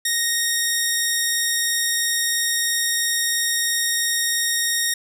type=tone; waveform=10% pulse; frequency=1863 Hz; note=A#6; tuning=2 cents flat; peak=-10 dBFS; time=0.05-4.94 s; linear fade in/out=5 ms; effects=none